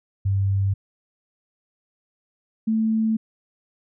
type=tone pair in turn; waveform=sine; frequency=98 / 221 Hz; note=G2 / A3; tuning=0 / +8 cents; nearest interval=octave + major second; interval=1408 cents; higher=second; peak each=-18 dBFS; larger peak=neither; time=0.25-0.74 / 2.67-3.17 s; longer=second; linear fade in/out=10 ms; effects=none